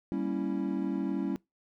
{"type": "chord", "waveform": "triangle", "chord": "G diminished seventh", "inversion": "none", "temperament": "equal", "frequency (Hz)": [196, 233.1, 277.2, 329.6], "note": ["G3", "Bb3", "Db4", "Fb4"], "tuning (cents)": [0, 0, 0, 0], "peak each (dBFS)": [-32, -36, -31, -33], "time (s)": [0.12, 1.36], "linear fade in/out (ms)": 0, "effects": ["noise-tail reverb RT60 0.2 s tail -23 dB re dry"]}